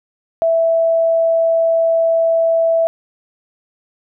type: tone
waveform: sine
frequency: 659.3 Hz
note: E5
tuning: in tune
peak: -11 dBFS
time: 0.42-2.87 s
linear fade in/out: 0 ms
effects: none